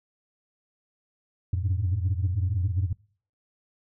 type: tone cluster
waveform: sine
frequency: 88.6 / 94.1 / 103.8 / 110.8 Hz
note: F2 / F#2 / G#2 / A2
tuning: +25 / +30 / 0 / +13 cents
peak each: -24 / -31 / -29 / -31 dBFS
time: 1.53-2.93 s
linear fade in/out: 5 ms
effects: noise-tail reverb RT60 0.5 s tail -26 dB re dry + tanh soft clip ceiling -18 dBFS